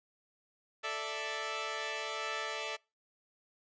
10% pulse chord, A suspended fourth, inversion none, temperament equal, 440 / 587.3 / 659.3 Hz, A4 / D5 / E5, 0 / 0 / 0 cents, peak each -32 dBFS, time 0.83-2.77 s, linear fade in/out 20 ms, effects noise-tail reverb RT60 0.3 s tail -26 dB re dry + resampled to 16000 Hz

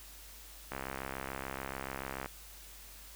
click train, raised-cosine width 0.5 ms, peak -23 dBFS, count 104, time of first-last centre 0.72-2.26 s, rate 66.9 Hz, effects added 50 Hz sine -54 dBFS peak until 3.15 s + white hiss -53 dBFS RMS until 3.15 s

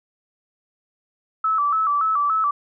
sine tone with vibrato, 1228 Hz, D#6, 23 cents flat, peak -17 dBFS, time 1.44-2.51 s, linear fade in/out 5 ms, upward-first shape square, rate 3.5 Hz, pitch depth 100 cents each way, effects none

